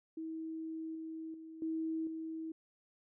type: tone with level steps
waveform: sine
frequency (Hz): 321.4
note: E4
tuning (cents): -44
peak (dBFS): -39 / -41 / -47 / -34 / -39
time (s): 0.17-2.52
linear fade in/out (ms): 5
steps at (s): 0.95 / 1.34 / 1.62 / 2.07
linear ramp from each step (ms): 2
effects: none